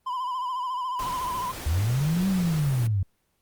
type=tone with vibrato; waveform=triangle; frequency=1009 Hz; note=B5; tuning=37 cents sharp; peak=-25 dBFS; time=0.06-1.52 s; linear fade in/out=10 ms; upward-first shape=sine; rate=14 Hz; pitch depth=64 cents each way
type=noise; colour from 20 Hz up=pink; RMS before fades=-37 dBFS; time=0.99-2.87 s; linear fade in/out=2 ms
type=linear two-way sweep; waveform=sine; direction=up then down; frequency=69.3 to 196 to 90.8 Hz; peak=-21 dBFS; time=1.66-3.03 s; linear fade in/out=5 ms; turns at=2.28 s
effects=pink hiss -71 dBFS RMS until 3.41 s + Opus 24 kbps